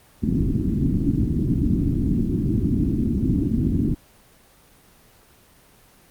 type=low-pass noise; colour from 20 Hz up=white; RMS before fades=-21 dBFS; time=0.22-3.95 s; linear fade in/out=20 ms; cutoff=310 Hz; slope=48 dB/octave; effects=pink hiss -53 dBFS RMS until 6.1 s + Opus 24 kbps